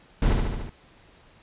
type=noise with echo; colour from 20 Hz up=brown; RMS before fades=-20 dBFS; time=0.22-0.33 s; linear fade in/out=2 ms; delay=73 ms; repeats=5; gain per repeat=-3 dB; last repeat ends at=0.695 s; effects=pink hiss -55 dBFS RMS until 1.42 s + resampled to 8000 Hz